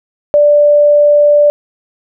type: tone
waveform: sine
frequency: 587.3 Hz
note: D5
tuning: in tune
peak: -4 dBFS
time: 0.34-1.5 s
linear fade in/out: 0 ms
effects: none